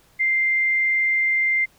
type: tone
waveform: sine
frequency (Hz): 2093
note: C7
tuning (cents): 0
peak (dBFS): -17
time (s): 0.19-1.66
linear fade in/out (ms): 20
effects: pink hiss -57 dBFS RMS until 1.78 s